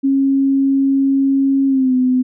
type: tone with pitch glide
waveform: sine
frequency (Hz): 272.4 to 254.2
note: C#4 to C4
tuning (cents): -30 to -50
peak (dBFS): -11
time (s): 0.03-2.23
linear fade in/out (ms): 20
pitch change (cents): -120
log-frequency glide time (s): 1.67-1.94
effects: none